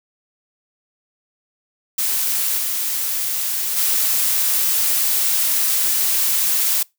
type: noise with level steps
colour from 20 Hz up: blue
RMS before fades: -20 / -22 / -18 dBFS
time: 1.98-6.83 s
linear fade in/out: 5 ms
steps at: 2.57 / 3.76 s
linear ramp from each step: 20 ms
effects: noise-tail reverb RT60 0.2 s tail -24 dB re dry